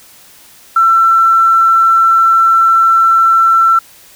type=tone with tanh clipping; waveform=triangle; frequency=1343 Hz; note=E6; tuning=32 cents sharp; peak=-5 dBFS; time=0.76-3.79 s; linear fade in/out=5 ms; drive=3 dB; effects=white hiss -41 dBFS RMS until 4.15 s